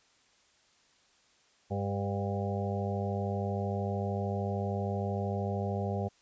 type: harmonic tone with a mistuned harmonic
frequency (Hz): 100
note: G2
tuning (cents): +35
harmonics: 1 / 2 / 4 / 5 / 6 / 7 / 8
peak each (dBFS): -33 / -36 / -39 / -40 / -41 / -41 / -42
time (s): 1.7-6.09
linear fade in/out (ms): 20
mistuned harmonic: 7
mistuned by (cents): +17
effects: white hiss -66 dBFS RMS until 6.21 s + resampled to 16000 Hz